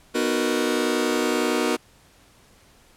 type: chord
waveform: sawtooth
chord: B major seventh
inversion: none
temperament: just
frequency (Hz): 246.9 / 308.7 / 370.4 / 463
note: B3 / D#4 / F#4 / A#4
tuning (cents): 0 / -14 / +2 / -12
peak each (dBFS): -22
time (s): 0.14-1.77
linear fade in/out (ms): 20
effects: pink hiss -55 dBFS RMS until 2.96 s + low-pass 12000 Hz 12 dB/octave